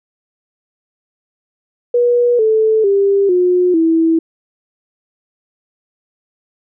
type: tone with pitch steps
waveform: sine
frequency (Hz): 483.4 / 438.2 / 397.2 / 360.1 / 326.4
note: B4 / A4 / G4 / F#4 / E4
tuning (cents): -37 / -7 / +23 / -47 / -17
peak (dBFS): -9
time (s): 1.94-4.19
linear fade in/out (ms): 5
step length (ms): 450
effects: none